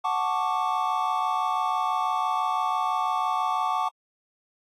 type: chord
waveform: triangle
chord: D major seventh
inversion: first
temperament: equal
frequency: 740 / 880 / 1108.7 / 1174.7 Hz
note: F#5 / A5 / C#6 / D6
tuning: 0 / 0 / 0 / 0 cents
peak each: -27 dBFS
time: 0.04-3.89 s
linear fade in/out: 10 ms
effects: AAC 48 kbps